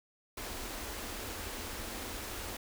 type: band-stop noise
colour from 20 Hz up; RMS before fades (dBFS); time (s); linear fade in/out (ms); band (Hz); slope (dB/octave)
pink; -41; 0.37-2.57; 5; 110 to 200; 96
effects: none